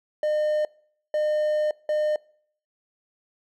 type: tone bursts at uneven times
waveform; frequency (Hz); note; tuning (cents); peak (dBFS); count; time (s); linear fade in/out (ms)
triangle; 607; D#5; -43; -19; 3; 0.23-0.65 / 1.14-1.71 / 1.89-2.16; 2
effects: noise-tail reverb RT60 0.6 s tail -24 dB re dry